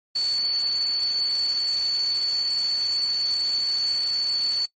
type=tone in noise; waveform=sine; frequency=4464 Hz; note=C#8; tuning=11 cents sharp; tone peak=-21 dBFS; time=0.15-4.66 s; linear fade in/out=10 ms; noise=white; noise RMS=-38 dBFS; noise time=0.15-4.66 s; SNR=+14 dB; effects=noise-tail reverb RT60 0.1 s tail -21 dB re dry + MP3 32 kbps